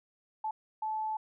sine tone bursts at uneven times, 869 Hz, A5, 22 cents flat, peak -31 dBFS, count 2, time 0.44-0.51 / 0.82-1.17 s, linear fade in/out 5 ms, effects none

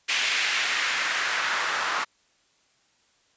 white noise with band-pass filter sweep, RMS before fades -26 dBFS, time 0.08-2.05 s, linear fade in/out 20 ms, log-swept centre 2500 to 1200 Hz, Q 1.7, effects white hiss -65 dBFS RMS until 3.36 s + resampled to 16000 Hz

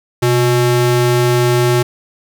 square ring-modulated tone, 244.3 Hz, B3, 19 cents flat, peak -8 dBFS, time 0.22-1.83 s, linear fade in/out 10 ms, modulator 117 Hz, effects none

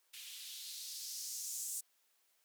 violet noise with band-pass filter sweep, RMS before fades -45 dBFS, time 0.13-1.81 s, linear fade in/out 10 ms, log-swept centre 2800 to 7800 Hz, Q 2.3, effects white hiss -75 dBFS RMS until 2.44 s + high-pass 400 Hz 12 dB/octave

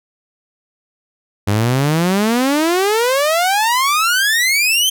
sawtooth exponential sweep, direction up, 98 to 3180 Hz, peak -9 dBFS, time 1.47-4.9 s, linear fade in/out 10 ms, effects none

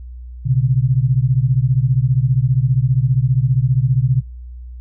sine beating tone pair, 123.47 / 138.47 Hz, B2 / C#3, 0 / -2 cents, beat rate 15 Hz, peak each -15 dBFS, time 0.45-4.21 s, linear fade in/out 20 ms, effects noise-tail reverb RT60 0.2 s tail -18 dB re dry + added 61 Hz sine -30 dBFS peak until 4.8 s

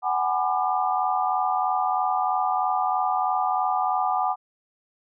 sine chord, G# half-diminished seventh, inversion third, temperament just, 747.5 / 830.6 / 996.7 / 1196.1 Hz, F#5 / G#5 / B5 / D6, +17 / 0 / +16 / +31 cents, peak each -24 / -27 / -30 / -27 dBFS, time 0.02-4.36 s, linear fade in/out 50 ms, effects none

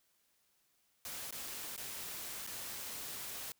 white noise with dropouts, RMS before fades -44 dBFS, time 1.05-3.52 s, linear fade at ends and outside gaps 1 ms, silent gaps 1.308-1.325 / 1.764-1.777 / 2.466-2.473 s, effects white hiss -75 dBFS RMS until 3.59 s

